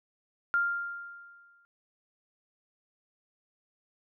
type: tone with exponential decay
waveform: sine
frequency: 1396.9 Hz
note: F6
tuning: in tune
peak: -22 dBFS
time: 0.54-1.65 s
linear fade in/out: 0 ms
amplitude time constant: 240 ms
effects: none